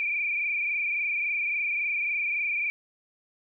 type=tone with frequency modulation; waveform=sine; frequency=2374 Hz; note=D7; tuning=18 cents sharp; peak=-25 dBFS; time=0-2.7 s; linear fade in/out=0 ms; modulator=23.6 Hz; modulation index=3.4; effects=none